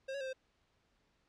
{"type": "tone with pitch steps", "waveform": "square", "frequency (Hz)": [534, 558, 527, 523], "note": ["C5", "C#5", "C5", "C5"], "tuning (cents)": [35, 11, 12, -1], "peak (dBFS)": -39, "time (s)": [0.08, 0.332], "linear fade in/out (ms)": 10, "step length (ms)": 63, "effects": ["pink hiss -75 dBFS RMS until 1.28 s", "low-pass 5000 Hz 12 dB/octave"]}